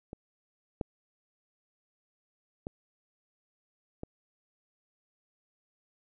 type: clicks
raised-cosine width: 2 ms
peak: -27 / -18 / -23 / -24 dBFS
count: 4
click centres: 0.131 / 0.812 / 2.669 / 4.034 s
effects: none